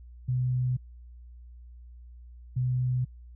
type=tone pair in turn; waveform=sine; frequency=126.3 / 126.3 Hz; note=B2 / B2; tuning=+39 / +39 cents; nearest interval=unison; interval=0 cents; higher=neither; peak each=-24 dBFS; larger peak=neither; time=0.28-0.77 / 2.56-3.05 s; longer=neither; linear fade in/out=10 ms; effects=added 60 Hz sine -45 dBFS peak until 3.35 s